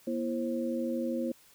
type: tone cluster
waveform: sine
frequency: 240.2 / 332.7 / 532 Hz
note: B3 / E4 / C5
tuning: -48 / +16 / +29 cents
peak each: -32 / -35 / -35 dBFS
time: 0.07-1.32 s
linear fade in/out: 5 ms
effects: white hiss -60 dBFS RMS until 1.54 s